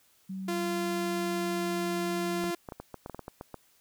sine tone with pitch glide, 190.4 to 184.13 Hz, F#3 to F#3, +50 to -8 cents, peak -34 dBFS, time 0.29-2.51 s, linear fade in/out 10 ms, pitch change -58 cents, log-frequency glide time 0.81-1.99 s
sawtooth tone, 345 Hz, F4, 21 cents flat, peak -26 dBFS, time 0.48-2.55 s, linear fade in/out 5 ms
clicks, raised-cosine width 1 ms, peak -25 dBFS, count 12, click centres 2.44 / 2.688 / 2.722 / 2.8 / 2.943 / 3.061 / 3.097 / 3.146 / 3.193 / 3.281 / 3.411 / 3.543 s
effects white hiss -65 dBFS RMS until 3.8 s

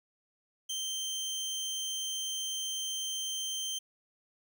25% pulse tone, 3132 Hz, G7, 2 cents flat, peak -30 dBFS, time 0.69-3.79 s, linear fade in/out 10 ms, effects none

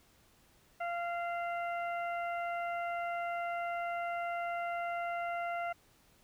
harmonic tone, 691 Hz, F5, 19 cents flat, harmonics 1 / 2 / 3 / 4, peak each -35 / -41 / -44 / -51 dBFS, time 0.8-5.73 s, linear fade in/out 10 ms, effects pink hiss -66 dBFS RMS until 6.23 s

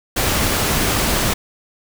pink noise, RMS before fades -18 dBFS, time 0.16-1.34 s, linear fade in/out 10 ms, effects none

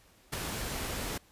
pink noise with ADSR envelope, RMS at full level -31 dBFS, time 0.32-1.18 s, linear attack 15 ms, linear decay 7 ms, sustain -5 dB, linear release 7 ms, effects pink hiss -62 dBFS RMS until 1.31 s + resampled to 32000 Hz

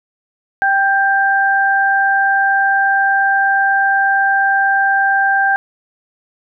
sine tone pair together, 784 / 1582.1 Hz, G5 / G6, 0 / +16 cents, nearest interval octave, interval 1216 cents, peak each -14 / -13 dBFS, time 0.62-5.56 s, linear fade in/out 0 ms, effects none

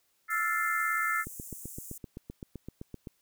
sine chord, F major seventh, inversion third, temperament equal, 1318.5 / 1396.9 / 1760 / 2093 Hz, E6 / F6 / A6 / C7, 0 / 0 / 0 / 0 cents, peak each -31 / -35 / -32 / -33 dBFS, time 0.28-1.25 s, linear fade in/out 50 ms
pink high-pass noise, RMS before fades -45 dBFS, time 0.3-1.98 s, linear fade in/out 5 ms, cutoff 6800 Hz, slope 48 dB/octave
click train, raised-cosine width 3 ms, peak -27 dBFS, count 15, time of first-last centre 1.27-3.072 s, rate 7.77 Hz
effects white hiss -72 dBFS RMS until 3.21 s

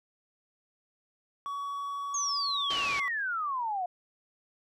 triangle tone, 1128 Hz, C#6, 30 cents sharp, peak -31 dBFS, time 1.46-3.08 s, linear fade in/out 0 ms
sine exponential sweep, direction down, 6645 to 700 Hz, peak -29 dBFS, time 2.14-3.86 s, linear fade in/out 5 ms
white low-pass noise, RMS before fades -38 dBFS, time 2.7-3 s, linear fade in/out 5 ms, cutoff 5100 Hz, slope 24 dB/octave
effects none

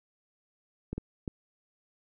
clicks, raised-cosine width 3 ms, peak -21 dBFS, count 3, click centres 0.93 / 0.98 / 1.278 s, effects none

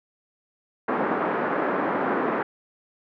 pink band-pass noise, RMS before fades -25 dBFS, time 0.88-2.43 s, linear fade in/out 5 ms, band 230 to 1600 Hz, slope 24 dB/octave, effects none

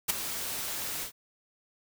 white noise with ADSR envelope, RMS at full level -23 dBFS, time 0.08-1.12 s, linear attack 19 ms, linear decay 12 ms, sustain -12 dB, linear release 95 ms, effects none

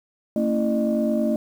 sine tone cluster, 226.1 / 275.1 / 327.8 / 606 Hz, A3 / C#4 / E4 / D#5, +47 / -13 / -10 / -46 cents, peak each -21 / -27 / -27 / -24 dBFS, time 0.36-1.36 s, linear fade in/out 2 ms, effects tanh soft clip ceiling -11 dBFS + 8-bit

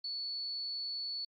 sine tone, 4435 Hz, C#8, in tune, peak -36 dBFS, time 0.04-1.25 s, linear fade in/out 5 ms, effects AAC 64 kbps

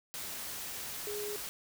sine tone in noise, 415.4 Hz, G#4, in tune, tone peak -37 dBFS, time 1.07-1.36 s, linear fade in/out 0 ms, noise white, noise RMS -41 dBFS, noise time 0.14-1.49 s, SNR +1 dB, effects none

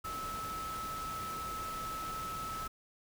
sine tone in noise, 1302 Hz, E6, 22 cents flat, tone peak -38 dBFS, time 0.04-2.68 s, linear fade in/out 10 ms, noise pink, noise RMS -45 dBFS, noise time 0.04-2.68 s, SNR +4 dB, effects none

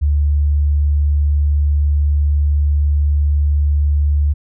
sine tone, 73 Hz, D2, 10 cents flat, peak -11 dBFS, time 0.01-4.34 s, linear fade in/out 20 ms, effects none

